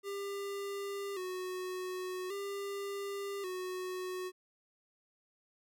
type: tone with vibrato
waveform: square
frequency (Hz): 383.3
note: G4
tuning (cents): -39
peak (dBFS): -38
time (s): 0.03-4.32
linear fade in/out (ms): 50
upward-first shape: square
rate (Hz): 0.44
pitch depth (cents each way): 70
effects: none